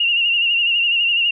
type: tone with vibrato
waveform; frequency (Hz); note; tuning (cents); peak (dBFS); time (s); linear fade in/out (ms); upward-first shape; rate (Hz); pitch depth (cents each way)
sine; 2794; F7; 0; -14; 0-1.31; 5; sine; 12; 53
effects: none